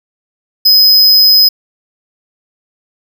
square tone, 5050 Hz, D#8, 25 cents sharp, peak -4 dBFS, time 0.65-1.49 s, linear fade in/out 10 ms, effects none

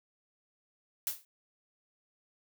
blue noise with exponential decay, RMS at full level -29 dBFS, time 1.07-1.25 s, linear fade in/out 1 ms, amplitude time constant 38 ms, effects none

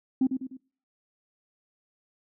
sine tone with echo, 261.6 Hz, C4, in tune, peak -18 dBFS, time 0.21-0.27 s, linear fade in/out 5 ms, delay 100 ms, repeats 3, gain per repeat -7 dB, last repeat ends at 0.57 s, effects noise-tail reverb RT60 0.5 s tail -25 dB re dry + tanh soft clip ceiling -16 dBFS

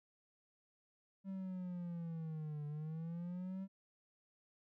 triangle linear two-way sweep, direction down then up, 194.7 to 146.6 to 194.7 Hz, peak -39 dBFS, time 1.24-3.68 s, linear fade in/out 50 ms, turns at 2.66 s, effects none

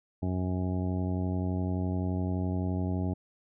harmonic tone, 91.7 Hz, F#2, 15 cents flat, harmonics 1 / 2 / 3 / 4 / 5 / 6 / 7 / 8 / 9, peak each -30 / -33 / -35 / -41 / -47 / -52 / -43 / -54 / -46 dBFS, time 0.22-3.14 s, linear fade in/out 10 ms, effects none

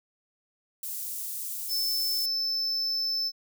white high-pass noise, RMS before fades -35 dBFS, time 0.83-2.26 s, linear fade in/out 2 ms, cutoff 8600 Hz, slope 12 dB/octave
triangle tone, 5274 Hz, E8, in tune, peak -25 dBFS, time 1.68-3.32 s, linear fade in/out 50 ms
effects none

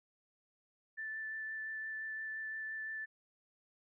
sine tone with vibrato, 1760 Hz, A6, in tune, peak -39 dBFS, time 0.97-3.06 s, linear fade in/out 20 ms, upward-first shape triangle, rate 5.8 Hz, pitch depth 11 cents each way, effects none

